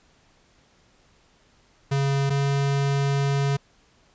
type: tone pair in turn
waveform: square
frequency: 138.59 / 139.55 Hz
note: C#3 / C#3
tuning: 0 / +12 cents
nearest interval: unison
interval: 12 cents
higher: second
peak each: -21 / -21 dBFS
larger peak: neither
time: 1.91-2.3 / 2.3-3.57 s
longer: second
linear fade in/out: 10 ms
effects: pink hiss -60 dBFS RMS until 4.14 s + resampled to 16000 Hz